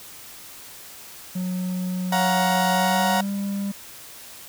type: tone with pitch glide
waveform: triangle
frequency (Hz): 182.8 to 199.34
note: F#3 to G3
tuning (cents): -21 to +29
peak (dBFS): -22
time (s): 1.35-3.72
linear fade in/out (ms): 10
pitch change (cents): +150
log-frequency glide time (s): 2.71-3.3
type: chord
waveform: 35% pulse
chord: Gb major seventh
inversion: second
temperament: equal with one note detuned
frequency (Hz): 554.4 / 698.5 / 740 / 940.4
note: Db5 / F5 / Gb5 / Bb5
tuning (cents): 0 / 0 / 0 / +15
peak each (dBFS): -27 / -26 / -22 / -22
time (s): 2.12-3.21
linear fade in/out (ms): 5
effects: white hiss -42 dBFS RMS until 4.48 s